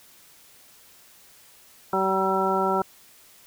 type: harmonic tone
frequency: 191.1 Hz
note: G3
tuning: 44 cents flat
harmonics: 1 / 2 / 3 / 4 / 5 / 7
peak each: -30 / -26 / -30 / -27 / -27 / -27 dBFS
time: 1.93-2.82 s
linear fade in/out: 2 ms
effects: white hiss -53 dBFS RMS until 3.46 s